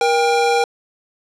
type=tone pair together; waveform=square; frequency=473.9 / 797 Hz; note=A#4 / G5; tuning=+28 / +28 cents; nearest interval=major sixth; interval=900 cents; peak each=-17 / -17 dBFS; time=0.01-0.64 s; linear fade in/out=2 ms; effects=low-pass 7000 Hz 12 dB/octave